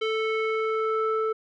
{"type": "tone with low-pass filter sweep", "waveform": "square", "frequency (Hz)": 440, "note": "A4", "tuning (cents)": 0, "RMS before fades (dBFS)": -26, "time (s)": [0.01, 1.33], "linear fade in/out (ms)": 10, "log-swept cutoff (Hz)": [3000, 1100], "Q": 2.6, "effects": []}